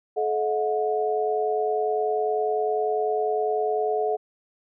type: tone cluster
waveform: sine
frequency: 430.3 / 633 / 723 Hz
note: A4 / D#5 / F#5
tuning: -39 / +30 / -40 cents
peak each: -24 / -30 / -26 dBFS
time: 0.16-4.17 s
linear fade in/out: 20 ms
effects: none